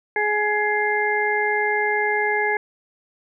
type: harmonic tone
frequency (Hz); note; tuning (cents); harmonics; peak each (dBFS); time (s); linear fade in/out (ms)
419.7; G#4; +18; 1 / 2 / 4 / 5; -24 / -24 / -24 / -24; 0.16-2.57; 2
effects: none